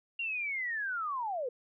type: linear sweep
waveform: sine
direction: down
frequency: 2794 to 466.2 Hz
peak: -32 dBFS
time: 0.19-1.49 s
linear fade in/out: 5 ms
effects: none